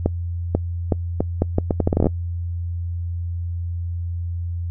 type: accelerating click train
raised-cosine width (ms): 2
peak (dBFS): -4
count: 16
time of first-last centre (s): 0.06-2.068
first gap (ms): 490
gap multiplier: 0.76
effects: noise-tail reverb RT60 0.1 s tail -25 dB re dry + added 86 Hz sine -23 dBFS peak until 4.7 s